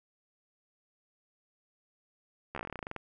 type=slowing click train; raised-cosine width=0.5 ms; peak=-23 dBFS; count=16; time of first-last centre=2.55-2.963 s; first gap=13 ms; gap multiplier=1.1; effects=none